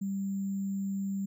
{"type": "tone with sample-and-hold", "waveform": "sine", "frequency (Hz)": 196, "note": "G3", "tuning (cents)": 0, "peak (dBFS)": -30, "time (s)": [0.01, 1.26], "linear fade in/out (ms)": 10, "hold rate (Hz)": 7350, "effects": []}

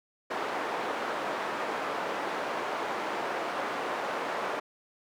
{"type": "band-pass noise", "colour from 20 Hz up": "white", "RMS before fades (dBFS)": -33, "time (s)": [0.3, 4.6], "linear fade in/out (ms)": 10, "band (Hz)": [370, 1100], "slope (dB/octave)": 12, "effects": []}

